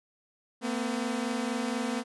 sawtooth tone pair together, 228.5 / 252.7 Hz, A#3 / B3, -34 / +40 cents, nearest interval major second, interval 174 cents, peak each -28 dBFS, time 0.61-2.04 s, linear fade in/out 50 ms, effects resampled to 24000 Hz

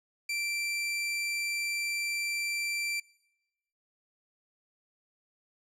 sawtooth tone, 2348 Hz, D7, 1 cent flat, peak -27 dBFS, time 0.29-3 s, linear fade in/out 5 ms, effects noise-tail reverb RT60 0.9 s tail -23 dB re dry + low-pass 11000 Hz 12 dB/octave

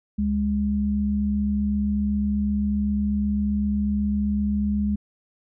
sine tone pair together, 71.3 / 206 Hz, C#2 / G#3, +49 / -14 cents, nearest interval octave + tritone, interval 1837 cents, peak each -27 / -21 dBFS, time 0.18-4.96 s, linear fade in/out 10 ms, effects none

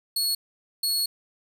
sawtooth tone bursts at uneven times, 4352 Hz, C#8, 33 cents flat, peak -20 dBFS, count 2, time 0.16-0.35 / 0.83-1.06 s, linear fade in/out 5 ms, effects none

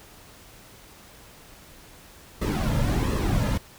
brown noise with flanger, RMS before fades -24 dBFS, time 2.41-3.58 s, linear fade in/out 10 ms, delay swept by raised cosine 1.3 to 2.7 ms, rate 1.4 Hz, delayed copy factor -0.65, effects pink hiss -49 dBFS RMS until 3.78 s

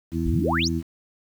harmonic tone, 82.41 Hz, E2, in tune, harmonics 1 / 2 / 3 / 4, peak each -28 / -28 / -28 / -28 dBFS, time 0.11-0.83 s, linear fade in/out 50 ms
sine exponential sweep, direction up, 36.28 to 7040 Hz, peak -22 dBFS, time 0.25-0.69 s, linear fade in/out 20 ms
effects 8-bit

